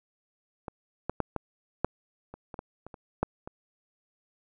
clicks, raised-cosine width 1 ms, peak -22 / -15 / -12 / -16 / -10 / -28 / -26 / -22 / -28 / -29 / -11 / -25 dBFS, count 12, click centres 0.682 / 1.096 / 1.203 / 1.363 / 1.846 / 2.34 / 2.542 / 2.591 / 2.866 / 2.942 / 3.23 / 3.475 s, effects none

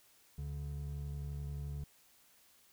triangle tone pair together, 71.68 / 143.1 Hz, D2 / D3, -41 / -45 cents, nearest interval octave, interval 1196 cents, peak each -39 / -40 dBFS, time 0.38-1.84 s, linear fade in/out 5 ms, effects white hiss -66 dBFS RMS until 2.72 s

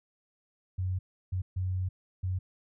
sine tone bursts at uneven times, 92.5 Hz, F#2, in tune, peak -28 dBFS, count 4, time 0.78-0.99 / 1.32-1.42 / 1.56-1.89 / 2.23-2.39 s, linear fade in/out 10 ms, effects none

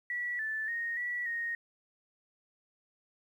sine tone with pitch steps, 1944 / 1754 / 1861 / 1946 / 1863 Hz, B6 / A6 / A#6 / B6 / A#6, -28 / -6 / -3 / -26 / -2 cents, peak -32 dBFS, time 0.1-1.55 s, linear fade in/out 2 ms, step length 290 ms, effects 11-bit

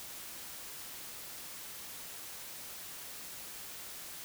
silence, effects white hiss -46 dBFS RMS until 4.24 s

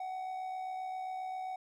triangle tone with amplitude modulation, 749 Hz, F#5, 21 cents sharp, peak -33 dBFS, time 0-1.56 s, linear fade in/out 5 ms, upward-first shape sine, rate 67.5 Hz, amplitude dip 40%, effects none

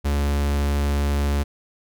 45% pulse tone, 71.5 Hz, D2, 46 cents flat, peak -19 dBFS, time 0.04-1.44 s, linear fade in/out 20 ms, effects none

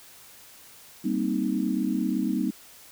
sine chord, C minor seventh, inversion second, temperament equal, 196 / 233.1 / 261.6 / 311.1 Hz, G3 / Bb3 / C4 / Eb4, 0 / 0 / 0 / 0 cents, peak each -29 dBFS, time 1.04-2.51 s, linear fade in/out 10 ms, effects white hiss -50 dBFS RMS until 2.91 s

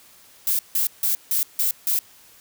violet noise bursts, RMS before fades -21 dBFS, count 6, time 0.47-1.99 s, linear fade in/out 2 ms, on 120 ms, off 160 ms, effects white hiss -51 dBFS RMS until 2.4 s

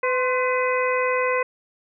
harmonic tone with a mistuned harmonic, 504 Hz, B4, 35 cents sharp, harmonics 1 / 2 / 3 / 4 / 5, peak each -22 / -25 / -31 / -27 / -30 dBFS, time 0.03-1.43 s, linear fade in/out 5 ms, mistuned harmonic 2, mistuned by +60 cents, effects none

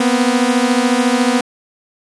sawtooth beating tone pair, 240 / 254 Hz, B3 / B3, -49 / +49 cents, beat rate 14 Hz, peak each -11 dBFS, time 0-1.41 s, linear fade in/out 5 ms, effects resampled to 24000 Hz

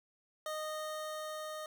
25% pulse tone with level ramp, 618 Hz, D#5, 12 cents flat, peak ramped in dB -33 to -37 dBFS, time 0.46-1.66 s, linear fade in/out 2 ms, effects none

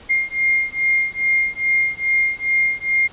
sine beating tone pair, 2120 / 2122.4 Hz, C7 / C7, +22 / +24 cents, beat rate 2.4 Hz, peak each -19 dBFS, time 0.09-3.08 s, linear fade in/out 20 ms, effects pink hiss -44 dBFS RMS until 3.12 s + resampled to 8000 Hz

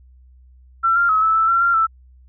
sine tone with pitch steps, 1348 / 1391 / 1282 / 1310 / 1320 / 1360 / 1383 / 1324 Hz, E6 / F6 / E6 / E6 / E6 / F6 / F6 / E6, +38 / -7 / -49 / -11 / +2 / -46 / -17 / +7 cents, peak -13 dBFS, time 0.83-1.87 s, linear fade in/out 20 ms, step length 130 ms, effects added 63 Hz sine -45 dBFS peak until 2.28 s

